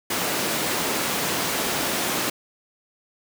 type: high-pass noise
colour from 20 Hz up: pink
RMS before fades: -25 dBFS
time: 0.1-2.3 s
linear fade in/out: 5 ms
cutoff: 220 Hz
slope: 12 dB/octave
effects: none